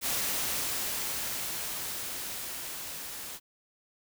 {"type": "noise with level ramp", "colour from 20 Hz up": "white", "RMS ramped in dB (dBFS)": [-30, -41], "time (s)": [0.01, 3.4], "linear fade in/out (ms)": 50, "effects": []}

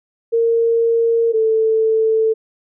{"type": "tone pair in turn", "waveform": "sine", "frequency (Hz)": [460.7, 442.6], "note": ["A#4", "A4"], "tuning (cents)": [-20, 10], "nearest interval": "minor second", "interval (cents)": 70, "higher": "first", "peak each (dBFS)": -12, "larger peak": "neither", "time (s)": [[0.32, 1.33], [1.33, 2.34]], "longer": "neither", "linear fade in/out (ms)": 20, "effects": []}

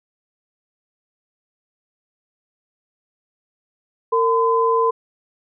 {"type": "tone pair together", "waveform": "sine", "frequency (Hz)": [457, 1017.1], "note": ["A#4", "C6"], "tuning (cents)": [-34, -49], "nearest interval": "octave + major second", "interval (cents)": 1385, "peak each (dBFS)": -17, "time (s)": [4.12, 4.91], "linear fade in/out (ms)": 10, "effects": []}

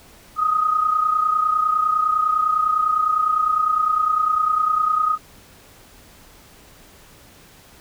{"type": "tone pair together", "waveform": "sine", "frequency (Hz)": [1246, 1275.9], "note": ["D#6", "D#6"], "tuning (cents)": [2, 43], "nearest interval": "unison", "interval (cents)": 41, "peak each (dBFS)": [-17, -23], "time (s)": [0.36, 5.18], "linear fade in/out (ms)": 50, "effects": ["pink hiss -48 dBFS RMS until 7.8 s"]}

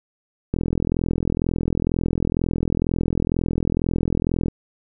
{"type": "click train", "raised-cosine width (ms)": 3, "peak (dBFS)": -8, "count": 167, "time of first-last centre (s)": [0.54, 4.483], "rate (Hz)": 42.1, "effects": []}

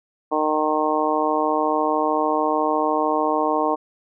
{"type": "harmonic tone", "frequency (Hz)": 153.7, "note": "D#3", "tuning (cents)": -21, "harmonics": [2, 3, 4, 5, 6, 7], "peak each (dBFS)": [-25, -25, -25, -25, -25, -25], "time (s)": [0.31, 3.76], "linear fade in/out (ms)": 20, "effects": []}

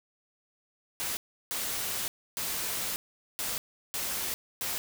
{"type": "noise bursts at uneven times", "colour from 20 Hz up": "white", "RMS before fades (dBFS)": -33, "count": 6, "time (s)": [[1, 1.17], [1.51, 2.08], [2.37, 2.96], [3.39, 3.58], [3.94, 4.34], [4.61, 4.78]], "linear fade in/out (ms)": 0, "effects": []}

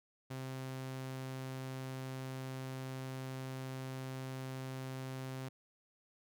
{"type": "tone", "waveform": "sawtooth", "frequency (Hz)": 131.3, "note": "C3", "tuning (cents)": 6, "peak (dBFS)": -37, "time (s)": [0.3, 5.49], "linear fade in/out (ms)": 10, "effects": []}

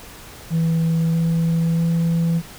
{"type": "tone with pitch steps", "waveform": "sine", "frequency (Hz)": [164.1, 165.53, 166.97], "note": ["E3", "E3", "E3"], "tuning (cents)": [-8, 8, 23], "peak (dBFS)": -13, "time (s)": [0.5, 2.42], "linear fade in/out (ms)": 50, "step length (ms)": 640, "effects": ["tanh soft clip ceiling -15 dBFS", "pink hiss -40 dBFS RMS until 2.58 s"]}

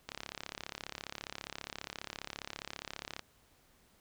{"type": "click train", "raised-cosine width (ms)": 0.2, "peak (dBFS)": -22, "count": 109, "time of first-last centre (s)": [0.09, 3.193], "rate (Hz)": 34.8, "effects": ["pink hiss -67 dBFS RMS until 4 s"]}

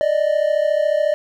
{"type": "tone pair together", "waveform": "triangle", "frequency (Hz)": [587.3, 621.3], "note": ["D5", "D#5"], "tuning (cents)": [0, -3], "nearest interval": "minor second", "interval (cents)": 97, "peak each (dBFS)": -16, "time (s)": [0.01, 1.14], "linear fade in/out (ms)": 0, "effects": []}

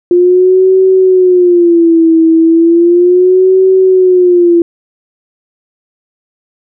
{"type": "tone with vibrato", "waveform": "sine", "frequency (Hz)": 350.4, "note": "F4", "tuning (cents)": 6, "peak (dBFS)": -3, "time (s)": [0.11, 4.62], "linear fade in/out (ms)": 2, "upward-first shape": "sine", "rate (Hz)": 0.35, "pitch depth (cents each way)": 130, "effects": []}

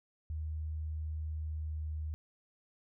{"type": "tone with pitch glide", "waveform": "sine", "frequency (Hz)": [77.78, 77.24], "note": ["D#2", "D#2"], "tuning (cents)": [0, -12], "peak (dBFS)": -35, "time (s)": [0.3, 2.14], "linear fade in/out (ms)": 0, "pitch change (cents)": -12, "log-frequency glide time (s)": [1.38, 1.89], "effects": []}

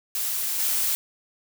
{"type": "noise with level steps", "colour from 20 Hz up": "blue", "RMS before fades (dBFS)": [-27, -24], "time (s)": [0.15, 0.95], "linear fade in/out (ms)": 0, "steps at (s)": 0.58, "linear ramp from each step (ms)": 20, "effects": []}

